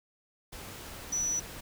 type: tone in noise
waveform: sine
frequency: 5920 Hz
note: F#8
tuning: in tune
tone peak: -28 dBFS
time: 1.12-1.4 s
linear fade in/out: 10 ms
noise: pink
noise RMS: -44 dBFS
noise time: 0.52-1.61 s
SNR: +13 dB
effects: none